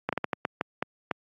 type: slowing click train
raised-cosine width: 0.5 ms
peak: -11 dBFS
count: 9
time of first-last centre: 0.09-1.112 s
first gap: 37 ms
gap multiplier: 1.34
effects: high-pass 150 Hz 12 dB/octave + AAC 48 kbps